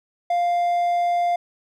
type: tone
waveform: triangle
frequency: 699 Hz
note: F5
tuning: 1 cent sharp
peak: -16 dBFS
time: 0.3-1.36 s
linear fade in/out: 5 ms
effects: none